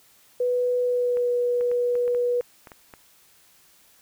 sine tone with pitch glide, 493.9 to 486.8 Hz, B4 to B4, 0 to -25 cents, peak -20 dBFS, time 0.4-2.41 s, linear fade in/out 5 ms, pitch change -25 cents, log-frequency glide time 0.82-1.29 s
clicks, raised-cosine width 0.5 ms, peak -27 dBFS, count 10, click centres 1.171 / 1.61 / 1.715 / 1.954 / 2.079 / 2.148 / 2.41 / 2.672 / 2.718 / 2.938 s
effects white hiss -57 dBFS RMS until 4.01 s

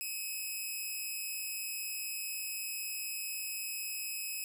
5% pulse tone with amplitude modulation, 2557 Hz, D#7, 47 cents sharp, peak -25 dBFS, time 0.01-4.44 s, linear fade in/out 0 ms, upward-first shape sine, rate 204 Hz, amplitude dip 55%, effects none

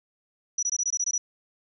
sine tone bursts, 5870 Hz, F#8, 15 cents flat, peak -23 dBFS, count 9, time 0.58-1.18 s, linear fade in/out 5 ms, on 48 ms, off 21 ms, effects none

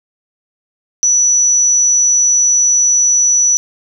sine tone, 5920 Hz, F#8, in tune, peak -8 dBFS, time 1.03-3.57 s, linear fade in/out 0 ms, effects none

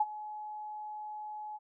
sine tone with ADSR envelope, 848 Hz, G#5, 36 cents sharp, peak -22 dBFS, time 0-1.59 s, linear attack 6 ms, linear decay 39 ms, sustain -17 dB, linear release 34 ms, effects none

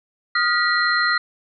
sine tone cluster, 1242 / 1414 / 1930 / 4149 Hz, D#6 / F6 / B6 / C8, -3 / +21 / -40 / -15 cents, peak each -23 / -22 / -20 / -24 dBFS, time 0.35-1.18 s, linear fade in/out 5 ms, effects none

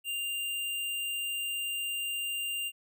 sine tone with sample-and-hold, 2794 Hz, F7, in tune, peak -31 dBFS, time 0.04-2.72 s, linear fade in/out 50 ms, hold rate 11025 Hz, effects none

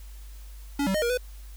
square tone with pitch steps, 283.1 / 192.1 / 616 / 473.5 / 498.7 Hz, C#4 / G3 / D#5 / A#4 / B4, +37 / -35 / -17 / +27 / +17 cents, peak -24 dBFS, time 0.79-1.175 s, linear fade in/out 5 ms, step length 77 ms, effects added 50 Hz sine -40 dBFS peak until 1.56 s + white hiss -55 dBFS RMS until 1.56 s

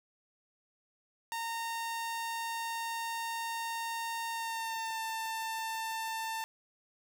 sawtooth tone with pitch glide, 919 to 893.9 Hz, A#5 to A5, -25 to +27 cents, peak -31 dBFS, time 1.32-6.44 s, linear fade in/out 0 ms, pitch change -48 cents, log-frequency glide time 4.3-5 s, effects none

